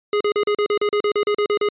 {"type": "tone bursts", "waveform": "square", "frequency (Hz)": 415.3, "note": "G#4", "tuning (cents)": 0, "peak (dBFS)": -17, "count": 14, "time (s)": [0.13, 1.688], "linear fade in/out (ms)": 2, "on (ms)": 76, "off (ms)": 38, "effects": ["resampled to 8000 Hz"]}